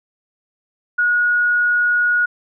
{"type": "tone", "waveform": "sine", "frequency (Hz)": 1450, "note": "F#6", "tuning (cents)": -35, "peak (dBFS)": -13, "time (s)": [0.98, 2.26], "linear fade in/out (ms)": 10, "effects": []}